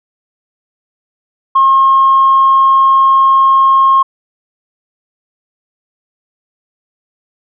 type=tone; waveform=sine; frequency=1075 Hz; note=C6; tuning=47 cents sharp; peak=-4 dBFS; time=1.55-4.03 s; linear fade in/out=10 ms; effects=tanh soft clip ceiling 0 dBFS